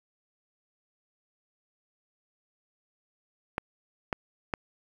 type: clicks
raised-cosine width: 0.5 ms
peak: -13 dBFS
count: 3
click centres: 3.581 / 4.128 / 4.538 s
effects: 7-bit